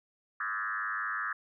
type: tone with frequency modulation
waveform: sine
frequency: 1479 Hz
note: F#6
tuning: 1 cent flat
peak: -31 dBFS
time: 0.4-1.33 s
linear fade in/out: 5 ms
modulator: 105 Hz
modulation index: 3
effects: none